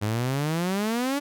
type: exponential sweep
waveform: sawtooth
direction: up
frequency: 101.6 to 291.9 Hz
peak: -20 dBFS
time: 0.01-1.2 s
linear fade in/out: 20 ms
effects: none